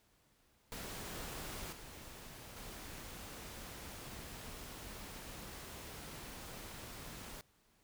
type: noise with level steps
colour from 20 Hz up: pink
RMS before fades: -45 / -52 / -49 dBFS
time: 0.72-7.41 s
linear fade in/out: 0 ms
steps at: 1.72 / 2.56 s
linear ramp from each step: 10 ms
effects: pink hiss -72 dBFS RMS until 7.83 s